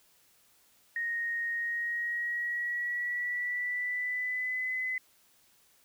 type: tone with pitch glide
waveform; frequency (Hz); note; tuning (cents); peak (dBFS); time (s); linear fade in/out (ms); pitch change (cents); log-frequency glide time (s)
sine; 1864.7 to 2022; A#6 to B6; 0 to +40; -30; 0.96-4.98; 2; +140; 1.52-4.74
effects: white hiss -65 dBFS RMS until 5.84 s